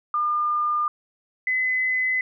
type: tone pair in turn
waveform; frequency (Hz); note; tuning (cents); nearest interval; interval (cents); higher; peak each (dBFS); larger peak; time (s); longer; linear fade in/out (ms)
sine; 1206 / 2024; D6 / B6; +46 / +42; major sixth; 896; second; -20; neither; 0.14-0.88 / 1.47-2.21; neither; 2
effects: none